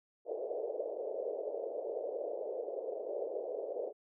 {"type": "band-pass noise", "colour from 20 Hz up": "pink", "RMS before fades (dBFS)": -39, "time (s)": [0.25, 3.93], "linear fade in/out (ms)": 50, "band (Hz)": [420, 610], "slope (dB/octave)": 48, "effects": []}